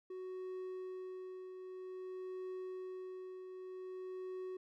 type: tone with tremolo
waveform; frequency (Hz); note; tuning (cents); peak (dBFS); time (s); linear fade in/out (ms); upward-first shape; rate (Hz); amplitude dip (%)
triangle; 371.2; F#4; +6; -39; 0.1-4.57; 5; triangle; 0.52; 50
effects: none